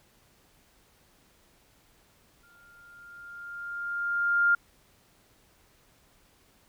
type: tone with exponential growth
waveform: sine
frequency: 1402 Hz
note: F6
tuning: 6 cents sharp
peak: -18 dBFS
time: 2.43-4.55 s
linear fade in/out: 5 ms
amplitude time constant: 460 ms
effects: pink hiss -63 dBFS RMS until 6.68 s